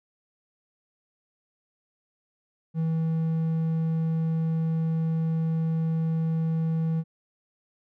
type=tone; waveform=triangle; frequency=161.9 Hz; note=E3; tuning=31 cents flat; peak=-21 dBFS; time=2.74-7.04 s; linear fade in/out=50 ms; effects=none